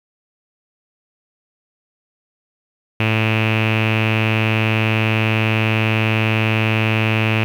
sawtooth tone with low-pass filter, 110 Hz, A2, in tune, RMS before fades -17 dBFS, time 3-7.44 s, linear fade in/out 0 ms, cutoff 2600 Hz, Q 7.4, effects 7-bit

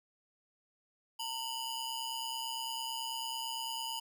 sawtooth ring-modulated tone, 1951 Hz, B6, 22 cents flat, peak -30 dBFS, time 1.19-4 s, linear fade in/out 10 ms, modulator 1040 Hz, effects none

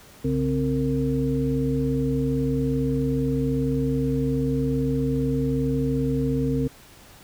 sine tone cluster, 62.6 / 140.1 / 261.1 / 459.9 Hz, B1 / C#3 / C4 / A#4, +24 / +19 / -3 / -23 cents, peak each -31 / -25 / -24 / -28 dBFS, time 0.24-6.68 s, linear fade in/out 10 ms, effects pink hiss -49 dBFS RMS until 7.23 s

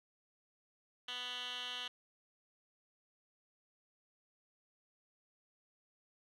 10% pulse tone with band-pass filter, 247.6 Hz, B3, 5 cents sharp, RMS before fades -43 dBFS, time 1.08-1.88 s, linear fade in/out 5 ms, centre 2900 Hz, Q 6.8, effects none

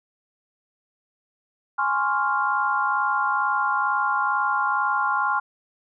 sine chord, Db major seventh, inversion second, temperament equal, 830.6 / 1046.5 / 1108.7 / 1396.9 Hz, Ab5 / C6 / Db6 / F6, 0 / 0 / 0 / 0 cents, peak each -26 / -25 / -28 / -24 dBFS, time 1.78-5.4 s, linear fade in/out 10 ms, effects none

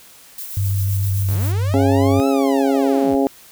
violet noise with tremolo, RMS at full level -29 dBFS, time 0.38-1.52 s, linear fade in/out 2 ms, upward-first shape sine, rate 7.7 Hz, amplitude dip 40%
sine tone with vibrato, 98 Hz, G2, in tune, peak -16 dBFS, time 0.57-2.2 s, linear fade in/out 0 ms, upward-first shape triangle, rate 6.8 Hz, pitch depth 20 cents each way
sawtooth linear two-way sweep, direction up then down, 58 to 1335 to 58 Hz, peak -25 dBFS, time 1.28-3.15 s, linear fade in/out 0 ms, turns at 2.28 s
harmonic tone, 136.8 Hz, C#3, 23 cents flat, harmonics 2 / 3 / 4 / 5 / 6, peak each -16 / -20 / -22 / -24 / -26 dBFS, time 1.74-3.27 s, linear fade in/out 0 ms
effects white hiss -45 dBFS RMS until 3.51 s

